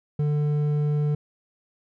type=tone with hard clipping; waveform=sine; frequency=148.1 Hz; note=D3; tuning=15 cents sharp; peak=-22 dBFS; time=0.19-1.15 s; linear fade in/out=5 ms; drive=6 dB; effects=none